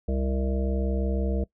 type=harmonic tone; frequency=66 Hz; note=C2; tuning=16 cents sharp; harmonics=1 / 3 / 5 / 7 / 9 / 10; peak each=-25 / -31 / -36 / -33 / -37 / -40 dBFS; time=0.08-1.44 s; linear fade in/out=5 ms; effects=noise-tail reverb RT60 0.1 s tail -21 dB re dry